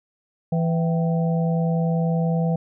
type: harmonic tone with a mistuned harmonic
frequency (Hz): 166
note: E3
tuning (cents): +12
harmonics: 1 / 3 / 4 / 5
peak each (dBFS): -19 / -29 / -31 / -33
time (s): 0.52-2.56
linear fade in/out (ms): 5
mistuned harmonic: 5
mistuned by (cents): -120
effects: none